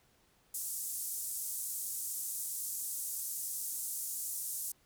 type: band-pass noise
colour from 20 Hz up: pink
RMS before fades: -39 dBFS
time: 0.54-4.72 s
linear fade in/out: 5 ms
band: 7600 to 15000 Hz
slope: 24 dB/octave
effects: pink hiss -69 dBFS RMS until 4.85 s